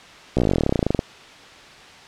slowing click train, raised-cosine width 2 ms, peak -5 dBFS, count 24, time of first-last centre 0.37-0.991 s, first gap 15 ms, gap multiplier 1.05, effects white hiss -43 dBFS RMS until 2.07 s + low-pass 4000 Hz 12 dB/octave

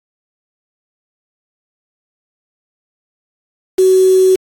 sine tone with quantisation, 375.3 Hz, F#4, 25 cents sharp, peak -6 dBFS, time 3.78-4.36 s, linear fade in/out 10 ms, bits 4, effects AAC 64 kbps

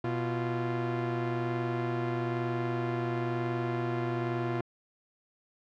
sawtooth tone pair together, 122.58 / 346.7 Hz, B2 / F4, -13 / -13 cents, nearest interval octave + tritone, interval 1800 cents, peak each -28 dBFS, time 0.04-4.61 s, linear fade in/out 5 ms, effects low-pass 2000 Hz 12 dB/octave

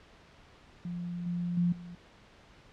sine tone with level steps, 174.61 Hz, F3, in tune, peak -34 / -30 / -24 / -42 dBFS, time 0.85-1.95 s, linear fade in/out 2 ms, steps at 1.26 / 1.57 / 1.72 s, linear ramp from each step 5 ms, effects pink hiss -57 dBFS RMS until 2.72 s + low-pass 4000 Hz 12 dB/octave

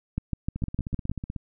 two click trains, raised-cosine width 5 ms, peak -20 / -14 dBFS, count 14 / 7, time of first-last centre 0.56-1.362 / 0.18-1.096 s, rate 16.2 / 6.55 Hz, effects none

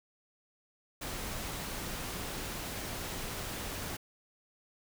pink noise, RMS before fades -39 dBFS, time 1.01-3.97 s, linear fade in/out 10 ms, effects none

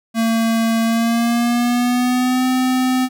square tone with pitch glide, 226.8 to 256 Hz, A#3 to C4, -47 to -38 cents, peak -15 dBFS, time 0.14-3.09 s, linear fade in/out 50 ms, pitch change +209 cents, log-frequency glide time 0.84-2.46 s, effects none

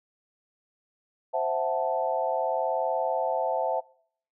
sine chord, F# half-diminished seventh, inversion second, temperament equal, 523.3 / 659.3 / 740 / 880 Hz, C5 / E5 / F#5 / A5, 0 / 0 / 0 / 0 cents, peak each -30 / -28 / -31 / -30 dBFS, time 1.33-3.81 s, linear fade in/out 20 ms, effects noise-tail reverb RT60 0.6 s tail -24 dB re dry

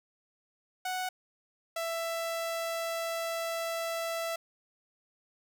sawtooth tone pair in turn, 740 / 663.9 Hz, F#5 / E5, 0 / +12 cents, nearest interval major second, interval 188 cents, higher first, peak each -28 dBFS, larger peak neither, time 0.85-1.09 / 1.76-4.36 s, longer second, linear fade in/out 5 ms, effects none

